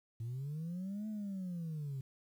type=linear two-way sweep; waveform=sine; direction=up then down; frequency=110 to 217.9 to 130.6 Hz; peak=-36 dBFS; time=0.2-2.01 s; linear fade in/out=5 ms; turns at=1.08 s; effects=tanh soft clip ceiling -36 dBFS + 11-bit